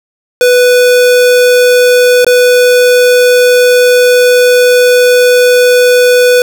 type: tone with dropouts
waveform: square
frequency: 494.7 Hz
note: B4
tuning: 3 cents sharp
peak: -4 dBFS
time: 0.41-6.42 s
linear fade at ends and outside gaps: 1 ms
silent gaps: 2.246-2.266 s
effects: none